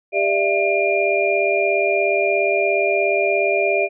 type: tone cluster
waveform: sine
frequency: 397.7 / 593 / 670 / 2403 Hz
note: G4 / D5 / E5 / D7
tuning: +25 / +17 / +28 / +39 cents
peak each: -21 dBFS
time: 0.12-3.89 s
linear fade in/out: 50 ms
effects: none